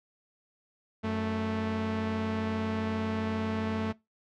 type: tone pair together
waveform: sawtooth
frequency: 92.5 / 220 Hz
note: F#2 / A3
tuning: 0 / 0 cents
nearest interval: octave + minor third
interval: 1500 cents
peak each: -31 / -26 dBFS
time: 1.03-3.93 s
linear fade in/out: 20 ms
effects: noise-tail reverb RT60 0.2 s tail -21 dB re dry + low-pass 3000 Hz 12 dB/octave